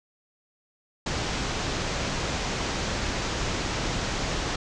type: low-pass noise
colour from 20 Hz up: pink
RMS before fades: -29 dBFS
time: 1.06-4.56 s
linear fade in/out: 5 ms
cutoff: 7100 Hz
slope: 48 dB/octave
effects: none